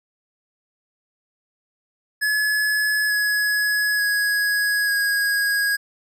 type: tone with pitch steps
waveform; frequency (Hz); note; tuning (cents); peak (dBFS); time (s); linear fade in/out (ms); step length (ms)
square; 1704 / 1684.4 / 1665.1 / 1646; G#6 / G#6 / G#6 / G#6; +44 / +24 / +4 / -16; -19; 2.21-5.77; 20; 890
effects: none